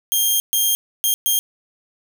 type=tone bursts at uneven times; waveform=5% pulse; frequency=3205 Hz; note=G7; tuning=38 cents sharp; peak=-7 dBFS; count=4; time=0.12-0.4 / 0.53-0.75 / 1.04-1.14 / 1.26-1.39 s; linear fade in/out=0 ms; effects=7-bit